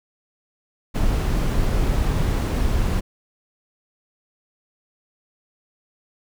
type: noise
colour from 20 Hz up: brown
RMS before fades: -20 dBFS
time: 0.94-3.01 s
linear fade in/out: 20 ms
effects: none